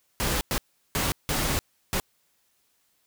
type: noise bursts at uneven times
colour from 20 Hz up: pink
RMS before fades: -26 dBFS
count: 5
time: 0.2-0.41 / 0.51-0.58 / 0.95-1.12 / 1.29-1.59 / 1.93-2 s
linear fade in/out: 0 ms
effects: white hiss -69 dBFS RMS until 3.06 s